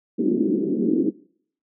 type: band-pass noise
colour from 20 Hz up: white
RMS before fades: -21 dBFS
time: 0.18-1.11 s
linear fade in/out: 20 ms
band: 200 to 370 Hz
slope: 48 dB/octave
effects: noise-tail reverb RT60 0.6 s tail -22 dB re dry